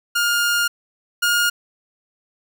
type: tone pair in turn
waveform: sawtooth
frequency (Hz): 1414 / 1423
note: F6 / F6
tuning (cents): +21 / +32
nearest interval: unison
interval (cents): 11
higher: second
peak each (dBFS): -13 / -12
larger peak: second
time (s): 0.15-0.68 / 1.22-1.5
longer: first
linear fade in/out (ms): 10
effects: none